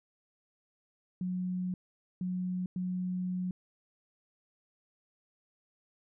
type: tone bursts at uneven times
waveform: sine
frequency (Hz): 182.3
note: F#3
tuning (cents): -25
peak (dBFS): -31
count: 3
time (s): 1.21-1.74 / 2.21-2.66 / 2.76-3.51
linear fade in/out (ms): 2
effects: none